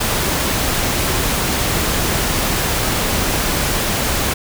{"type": "noise", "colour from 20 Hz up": "pink", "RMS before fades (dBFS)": -18, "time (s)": [0, 4.34], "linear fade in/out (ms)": 10, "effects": []}